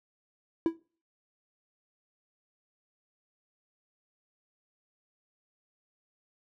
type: tone with exponential decay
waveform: triangle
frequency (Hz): 329.6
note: E4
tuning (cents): 0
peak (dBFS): -17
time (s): 0.66-0.77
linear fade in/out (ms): 1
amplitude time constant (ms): 22
effects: noise-tail reverb RT60 0.4 s tail -23 dB re dry